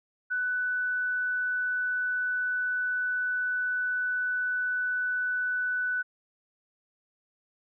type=tone; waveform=sine; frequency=1492 Hz; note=F#6; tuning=14 cents sharp; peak=-26 dBFS; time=0.3-6.03 s; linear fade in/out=20 ms; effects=none